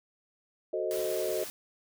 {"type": "chord", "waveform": "sine", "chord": "F# diminished seventh", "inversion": "none", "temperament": "equal", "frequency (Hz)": [370, 440, 523.3, 622.3], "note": ["F#4", "A4", "C5", "Eb5"], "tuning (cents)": [0, 0, 0, 0], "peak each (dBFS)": [-34, -35, -36, -33], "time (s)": [0.73, 1.44], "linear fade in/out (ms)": 5}
{"type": "noise", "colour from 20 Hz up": "white", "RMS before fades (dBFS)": -41, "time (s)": [0.91, 1.5], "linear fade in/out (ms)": 0}
{"effects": []}